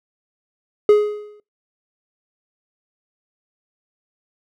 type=tone with exponential decay; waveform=triangle; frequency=418.4 Hz; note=G#4; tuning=13 cents sharp; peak=-4 dBFS; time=0.89-1.4 s; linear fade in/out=2 ms; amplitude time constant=110 ms; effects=noise-tail reverb RT60 0.2 s tail -23 dB re dry